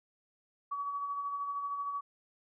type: tone with tremolo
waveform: sine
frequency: 1135 Hz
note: C#6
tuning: 41 cents sharp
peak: -32 dBFS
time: 0.71-2.01 s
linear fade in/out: 10 ms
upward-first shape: sine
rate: 13 Hz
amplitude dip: 40%
effects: none